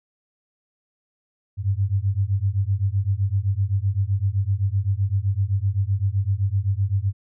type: beating tone pair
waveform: sine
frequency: 94.8 / 102.6 Hz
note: F#2 / G#2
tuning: +43 / -21 cents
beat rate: 7.8 Hz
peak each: -22 / -22 dBFS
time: 1.57-7.13 s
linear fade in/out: 50 ms
effects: none